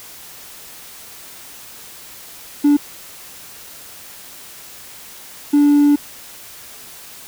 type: tone bursts at uneven times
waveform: triangle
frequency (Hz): 290.2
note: D4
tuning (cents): -21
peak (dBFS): -6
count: 2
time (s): 2.64-2.77 / 5.53-5.96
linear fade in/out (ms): 10
effects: tanh soft clip ceiling -4 dBFS + white hiss -38 dBFS RMS until 7.27 s